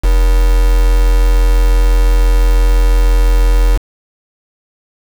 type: tone with quantisation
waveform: sine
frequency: 42.94 Hz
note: F1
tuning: 29 cents flat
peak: -6 dBFS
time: 0.03-3.78 s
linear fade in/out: 20 ms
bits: 3
effects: none